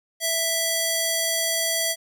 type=tone with band-pass filter; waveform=square; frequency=659.3 Hz; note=E5; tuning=in tune; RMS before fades=-24 dBFS; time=0.2-1.96 s; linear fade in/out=50 ms; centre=10000 Hz; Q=0.5; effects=none